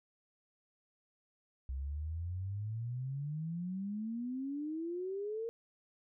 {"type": "exponential sweep", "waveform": "sine", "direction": "up", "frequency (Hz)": [64.3, 466.2], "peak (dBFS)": -36, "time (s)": [1.69, 5.49], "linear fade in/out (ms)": 0, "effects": []}